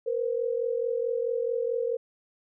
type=tone pair together; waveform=sine; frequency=466.2 / 510.8 Hz; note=A#4 / C5; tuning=0 / -42 cents; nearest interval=major second; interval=158 cents; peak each=-27 / -30 dBFS; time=0.06-1.97 s; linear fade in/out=10 ms; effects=none